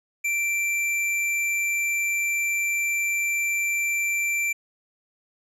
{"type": "tone", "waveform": "square", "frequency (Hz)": 2349, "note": "D7", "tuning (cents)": 0, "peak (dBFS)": -23, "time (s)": [0.24, 4.53], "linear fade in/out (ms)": 10, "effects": ["low-pass 12000 Hz 12 dB/octave"]}